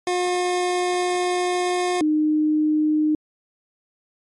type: tone pair in turn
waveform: 25% pulse / sine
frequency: 358.8 / 306.1 Hz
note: F4 / D#4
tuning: +47 / -28 cents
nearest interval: minor third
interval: 275 cents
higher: first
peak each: -16 dBFS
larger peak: neither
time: 0.07-2.01 / 2.01-3.15 s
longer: first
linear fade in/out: 2 ms
effects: MP3 48 kbps